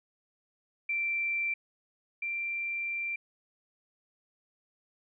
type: tone pair in turn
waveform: sine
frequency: 2349 / 2360 Hz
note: D7 / D7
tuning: 0 / +8 cents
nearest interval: unison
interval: 8 cents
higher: second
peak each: -28 / -31 dBFS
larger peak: first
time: 0.89-1.54 / 2.22-3.16 s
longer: second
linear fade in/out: 5 ms
effects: none